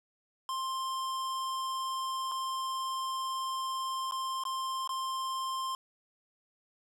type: tone with dropouts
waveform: square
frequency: 1053 Hz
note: C6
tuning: 11 cents sharp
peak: -33 dBFS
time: 0.49-5.75 s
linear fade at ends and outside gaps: 1 ms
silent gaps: 2.315-2.318 / 4.111-4.121 / 4.437-4.452 / 4.875-4.892 s
effects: low-pass 11000 Hz 12 dB/octave + 11-bit